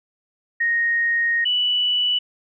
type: tone pair in turn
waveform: sine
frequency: 1864.7 / 2961 Hz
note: A#6 / F#7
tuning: 0 / +1 cents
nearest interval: minor sixth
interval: 801 cents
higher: second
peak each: -17 dBFS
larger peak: neither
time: 0.6-1.45 / 1.45-2.19 s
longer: first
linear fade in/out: 10 ms
effects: none